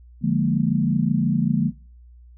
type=chord; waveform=sine; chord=Bb dominant seventh; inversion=first; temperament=equal; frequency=146.83 / 174.61 / 207.7 / 233.1 Hz; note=D3 / F3 / Ab3 / Bb3; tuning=0 / 0 / 0 / 0 cents; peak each=-23 dBFS; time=0.21-1.72 s; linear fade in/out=50 ms; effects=noise-tail reverb RT60 0.4 s tail -21 dB re dry + added 60 Hz sine -44 dBFS peak until 2.37 s